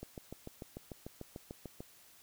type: click train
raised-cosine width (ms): 2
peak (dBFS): -30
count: 13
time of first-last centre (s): 0.03-1.805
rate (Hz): 6.76
effects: white hiss -61 dBFS RMS until 2.22 s